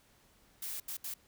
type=noise bursts at uneven times; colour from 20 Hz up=blue; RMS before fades=-40 dBFS; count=3; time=0.62-0.8 / 0.88-0.97 / 1.04-1.14 s; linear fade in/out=5 ms; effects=pink hiss -66 dBFS RMS until 1.27 s